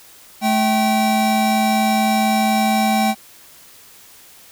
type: tone pair together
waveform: square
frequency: 217.1 / 774.7 Hz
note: A3 / G5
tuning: -23 / -21 cents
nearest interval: octave + minor seventh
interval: 2202 cents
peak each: -18 dBFS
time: 0.41-3.15 s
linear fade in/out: 50 ms
effects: white hiss -45 dBFS RMS until 4.51 s